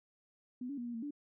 sine tone with pitch steps, 249.2 / 282.8 / 240.5 / 238.5 / 227.9 / 290.5 Hz, B3 / C#4 / B3 / A#3 / A#3 / D4, +16 / +35 / -46 / +40 / -39 / -19 cents, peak -38 dBFS, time 0.61-1.108 s, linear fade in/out 5 ms, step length 83 ms, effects none

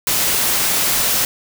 white noise, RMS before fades -17 dBFS, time 0.07-1.25 s, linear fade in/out 2 ms, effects none

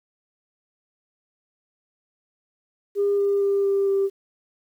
sine tone with pitch steps, 403.6 / 400.8 / 398 / 395.3 / 392.6 Hz, G#4 / G4 / G4 / G4 / G4, -49 / +38 / +26 / +15 / +3 cents, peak -17 dBFS, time 2.95-4.1 s, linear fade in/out 50 ms, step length 230 ms, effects tanh soft clip ceiling -14 dBFS + 9-bit

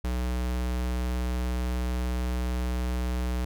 square tone, 61.7 Hz, B1, 1 cent flat, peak -27 dBFS, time 0.04-3.45 s, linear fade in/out 5 ms, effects none

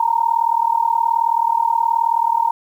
sine tone with amplitude modulation, 924 Hz, A#5, 16 cents flat, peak -10 dBFS, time 0-2.51 s, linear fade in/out 5 ms, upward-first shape sine, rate 38.8 Hz, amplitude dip 90%, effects 8-bit

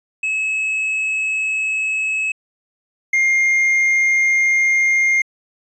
triangle tone pair in turn, 2581 / 2119 Hz, E7 / C7, -37 / +21 cents, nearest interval minor third, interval 342 cents, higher first, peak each -16 / -11 dBFS, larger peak second, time 0.23-2.32 / 3.13-5.22 s, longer neither, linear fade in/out 5 ms, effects resampled to 22050 Hz

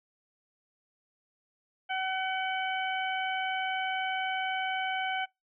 harmonic tone, 756 Hz, F#5, 37 cents sharp, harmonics 1 / 2 / 3 / 4, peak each -32 / -35 / -37 / -38 dBFS, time 1.89-5.26 s, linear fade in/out 20 ms, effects noise-tail reverb RT60 0.2 s tail -25 dB re dry

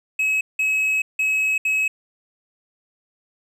triangle tone bursts at uneven times, 2564 Hz, E7, 49 cents flat, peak -16 dBFS, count 4, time 0.19-0.41 / 0.59-1.02 / 1.19-1.58 / 1.65-1.88 s, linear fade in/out 5 ms, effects none

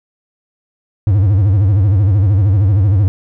triangle tone with vibrato, 99.1 Hz, G2, 19 cents sharp, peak -6 dBFS, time 1.07-3.08 s, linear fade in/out 0 ms, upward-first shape sine, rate 13 Hz, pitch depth 160 cents each way, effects none

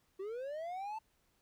triangle linear sweep, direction up, 370 to 894 Hz, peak -37 dBFS, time 0.19-0.99 s, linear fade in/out 10 ms, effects pink hiss -75 dBFS RMS until 1.41 s

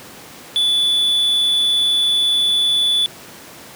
triangle tone, 3462 Hz, A7, 29 cents flat, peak -12 dBFS, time 0.56-3.06 s, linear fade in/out 0 ms, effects pink hiss -38 dBFS RMS until 3.75 s + high-pass 150 Hz 12 dB/octave

